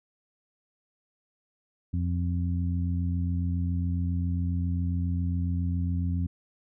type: harmonic tone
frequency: 87.31 Hz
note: F2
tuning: in tune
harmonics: 1 / 2 / 3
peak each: -26 / -32 / -36 dBFS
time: 1.93-6.27 s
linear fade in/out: 10 ms
effects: none

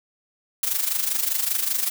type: noise with amplitude modulation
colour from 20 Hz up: blue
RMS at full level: -21 dBFS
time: 0.63-1.9 s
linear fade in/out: 2 ms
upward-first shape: sine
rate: 25.1 Hz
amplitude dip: 70%
effects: none

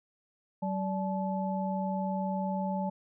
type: tone cluster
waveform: sine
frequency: 189.9 / 582 / 864 Hz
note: F#3 / D5 / A5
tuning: +45 / -16 / -32 cents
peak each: -31 / -37 / -35 dBFS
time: 0.62-2.9 s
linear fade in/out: 10 ms
effects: none

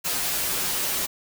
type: noise with comb filter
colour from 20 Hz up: white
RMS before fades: -26 dBFS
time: 0.04-1.07 s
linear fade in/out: 20 ms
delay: 9.2 ms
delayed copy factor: -0.7
effects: none

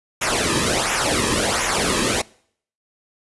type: noise with flanger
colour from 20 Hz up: pink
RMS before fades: -20 dBFS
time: 0.21-2.22 s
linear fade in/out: 10 ms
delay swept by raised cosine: 0.22 to 1.42 ms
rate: 1.4 Hz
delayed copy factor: -0.75
effects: noise-tail reverb RT60 0.6 s tail -24 dB re dry + resampled to 24000 Hz

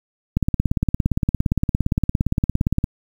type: click train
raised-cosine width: 5 ms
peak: -5 dBFS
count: 44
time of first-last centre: 0.37-2.841 s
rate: 17.4 Hz
effects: 7-bit

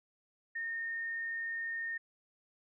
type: tone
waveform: sine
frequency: 1833 Hz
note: A#6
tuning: 30 cents flat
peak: -35 dBFS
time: 0.55-1.98 s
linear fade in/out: 10 ms
effects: none

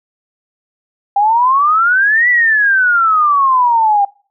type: exponential two-way sweep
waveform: sine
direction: up then down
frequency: 792 to 1985 to 792 Hz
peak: -8 dBFS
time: 1.16-4.05 s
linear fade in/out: 5 ms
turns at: 2.29 s
effects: noise-tail reverb RT60 0.4 s tail -24 dB re dry

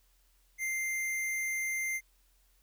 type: tone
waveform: square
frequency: 2093 Hz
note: C7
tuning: in tune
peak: -32 dBFS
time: 0.58-2.01 s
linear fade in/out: 50 ms
effects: added 43 Hz sine -66 dBFS peak until 2.62 s + white hiss -71 dBFS RMS until 2.62 s

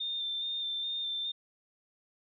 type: tone with vibrato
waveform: sine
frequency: 3600 Hz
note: A7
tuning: 39 cents sharp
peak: -32 dBFS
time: 0-1.32 s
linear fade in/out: 10 ms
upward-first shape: square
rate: 2.4 Hz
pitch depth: 17 cents each way
effects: none

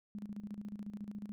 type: tone with tremolo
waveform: sine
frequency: 206.6 Hz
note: G#3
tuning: 9 cents flat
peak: -39 dBFS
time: 0.15-1.32 s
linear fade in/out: 0 ms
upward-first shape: square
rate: 14 Hz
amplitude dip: 70%
effects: none

